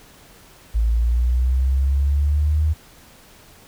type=linear sweep; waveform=sine; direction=up; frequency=54.6 to 78.3 Hz; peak=-15 dBFS; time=0.74-2.74 s; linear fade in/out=20 ms; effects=pink hiss -48 dBFS RMS until 3.67 s